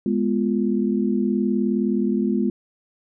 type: chord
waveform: sine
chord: F diminished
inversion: first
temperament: equal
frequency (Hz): 207.7 / 246.9 / 349.2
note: Ab3 / Cb4 / F4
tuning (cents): 0 / 0 / 0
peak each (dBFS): -21 / -23 / -25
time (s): 0.06-2.5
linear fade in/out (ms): 2
effects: none